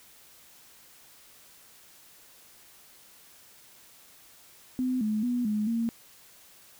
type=tone with pitch steps; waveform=sine; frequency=254.7 / 214.2 / 244.6 / 211.5 / 230.3 Hz; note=C4 / A3 / B3 / G#3 / A#3; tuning=-46 / -46 / -16 / +32 / -21 cents; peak=-25 dBFS; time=4.79-5.89 s; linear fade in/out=0 ms; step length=220 ms; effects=white hiss -55 dBFS RMS until 6.79 s